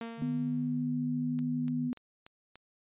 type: tone with exponential decay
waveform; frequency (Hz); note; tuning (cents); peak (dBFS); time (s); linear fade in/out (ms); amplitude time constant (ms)
sawtooth; 230; A#3; -23; -32; 0.01-0.98; 2; 210
type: tone with pitch glide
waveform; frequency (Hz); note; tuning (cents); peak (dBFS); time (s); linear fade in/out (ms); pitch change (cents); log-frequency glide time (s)
sine; 152.3 to 154.78; D#3 to D#3; -37 to -9; -35; 0.17-1.91; 50; +28; 1.08-1.3
type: tone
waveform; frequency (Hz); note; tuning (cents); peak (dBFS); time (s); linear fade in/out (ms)
sine; 246.9; B3; 0; -30; 0.22-1.93; 0
type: click train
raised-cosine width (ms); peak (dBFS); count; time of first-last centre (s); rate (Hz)
0.2; -33; 5; 1.39-2.556; 3.43
effects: resampled to 8000 Hz